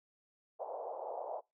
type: band-pass noise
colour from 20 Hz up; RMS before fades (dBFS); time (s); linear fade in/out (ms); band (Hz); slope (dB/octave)
pink; -42; 0.59-1.41; 20; 480 to 880; 48
effects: noise-tail reverb RT60 0.2 s tail -21 dB re dry